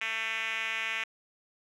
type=tone with band-pass filter; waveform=5% pulse; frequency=223.2 Hz; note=A3; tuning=25 cents sharp; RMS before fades=-33 dBFS; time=0.01-1.04 s; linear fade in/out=5 ms; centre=2400 Hz; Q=2.6; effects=none